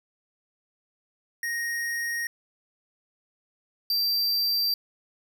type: tone pair in turn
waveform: square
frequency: 1869 / 4697 Hz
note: A#6 / D8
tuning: +4 / -1 cents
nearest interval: octave + major third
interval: 1595 cents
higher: second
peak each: -28 / -23 dBFS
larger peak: second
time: 1.43-2.27 / 3.9-4.74 s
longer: neither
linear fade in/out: 2 ms
effects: none